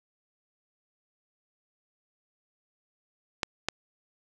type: clicks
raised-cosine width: 0.2 ms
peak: -9 dBFS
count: 2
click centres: 3.432 / 3.686 s
effects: none